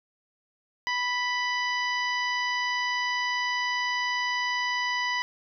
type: harmonic tone with a mistuned harmonic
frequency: 985 Hz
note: B5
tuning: 5 cents flat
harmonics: 1 / 2 / 3 / 4 / 5 / 6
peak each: -30 / -28 / -35 / -44 / -37 / -46 dBFS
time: 0.87-5.22 s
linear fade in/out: 0 ms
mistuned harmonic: 3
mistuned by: +22 cents
effects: none